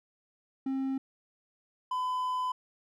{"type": "tone pair in turn", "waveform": "triangle", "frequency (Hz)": [267.2, 1008.8], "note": ["C4", "B5"], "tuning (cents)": [36, 36], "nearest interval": "octave + major seventh", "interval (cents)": 2300, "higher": "second", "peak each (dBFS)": -27, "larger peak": "neither", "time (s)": [[0.66, 0.98], [1.91, 2.52]], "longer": "second", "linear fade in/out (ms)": 5, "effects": []}